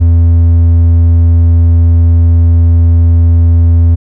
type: tone with hard clipping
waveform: sine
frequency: 84.1 Hz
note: E2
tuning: 35 cents sharp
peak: -4 dBFS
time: 0-3.96 s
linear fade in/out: 20 ms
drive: 3 dB
effects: none